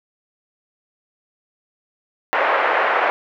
pink band-pass noise, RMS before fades -18 dBFS, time 2.33-3.1 s, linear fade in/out 0 ms, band 530 to 2100 Hz, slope 24 dB/octave, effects none

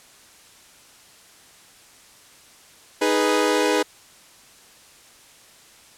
sawtooth chord, G# minor, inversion second, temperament equal, 311.1 / 415.3 / 493.9 Hz, D#4 / G#4 / B4, 0 / 0 / 0 cents, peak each -19 / -18 / -18 dBFS, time 3.01-3.83 s, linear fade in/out 10 ms, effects white hiss -50 dBFS RMS until 5.97 s + low-pass 10000 Hz 12 dB/octave

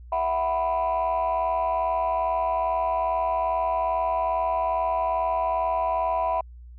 sine chord, E suspended second, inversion none, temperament just, 659.3 / 741.7 / 988.9 Hz, E5 / F#5 / B5, 0 / +4 / +2 cents, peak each -25 / -26 / -24 dBFS, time 0.12-6.41 s, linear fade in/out 5 ms, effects tanh soft clip ceiling -17 dBFS + added 60 Hz sine -41 dBFS peak until 6.78 s

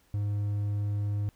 triangle tone, 102.7 Hz, G#2, 19 cents flat, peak -25 dBFS, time 0.14-1.29 s, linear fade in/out 0 ms, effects pink hiss -66 dBFS RMS until 1.35 s

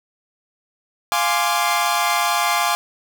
sawtooth chord, D half-diminished seventh, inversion first, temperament equal, 698.5 / 830.6 / 1046.5 / 1174.7 Hz, F5 / Ab5 / C6 / D6, 0 / 0 / 0 / 0 cents, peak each -19 dBFS, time 1.12-2.75 s, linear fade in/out 0 ms, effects none

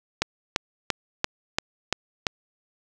click train, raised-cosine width 0.2 ms, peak -4 dBFS, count 7, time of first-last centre 0.22-2.268 s, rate 2.93 Hz, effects none

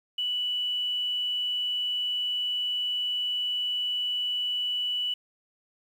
sine tone with quantisation, 2960 Hz, F#7, in tune, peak -26 dBFS, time 0.18-5.14 s, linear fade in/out 5 ms, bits 9, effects none

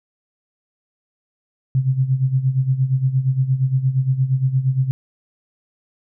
sine tone with tremolo, 131.6 Hz, C3, 10 cents sharp, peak -12 dBFS, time 1.75-4.91 s, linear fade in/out 0 ms, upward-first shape sine, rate 8.6 Hz, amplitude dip 75%, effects none

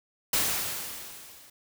white noise with level ramp, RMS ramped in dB -24 to -53 dBFS, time 0.33-1.5 s, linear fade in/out 5 ms, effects none

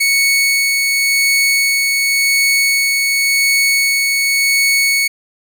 sawtooth tone with tremolo, 2217 Hz, C#7, in tune, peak -7 dBFS, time 0-5.08 s, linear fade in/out 10 ms, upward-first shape sine, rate 0.91 Hz, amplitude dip 25%, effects none

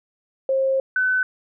sine tone pair in turn, 534 / 1510.4 Hz, C5 / F#6, +35 / +35 cents, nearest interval octave + tritone, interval 1800 cents, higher second, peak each -17 dBFS, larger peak neither, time 0.49-0.8 / 0.96-1.23 s, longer first, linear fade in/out 2 ms, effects none

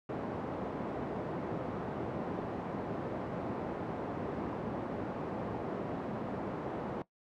pink band-pass noise, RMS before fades -38 dBFS, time 0.09-7.02 s, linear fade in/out 2 ms, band 170 to 780 Hz, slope 12 dB/octave, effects noise-tail reverb RT60 0.1 s tail -18 dB re dry

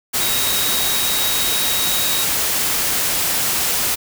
sine tone in noise, 3796 Hz, A#7, 31 cents sharp, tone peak -23 dBFS, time 0.2-2.25 s, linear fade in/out 20 ms, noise white, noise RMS -19 dBFS, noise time 0.13-3.96 s, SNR -7 dB, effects none

